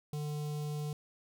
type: tone with notch filter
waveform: square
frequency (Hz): 149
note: D3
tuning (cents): +25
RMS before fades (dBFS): -37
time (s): 0.13-0.93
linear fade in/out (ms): 2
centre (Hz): 1700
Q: 0.64
effects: none